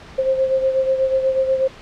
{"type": "beating tone pair", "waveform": "sine", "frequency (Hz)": [527, 535.2], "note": ["C5", "C5"], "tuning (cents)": [12, 39], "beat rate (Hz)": 8.2, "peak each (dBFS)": [-16, -23], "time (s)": [0.18, 1.68], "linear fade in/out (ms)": 10, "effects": ["pink hiss -40 dBFS RMS until 1.81 s", "low-pass 4000 Hz 12 dB/octave"]}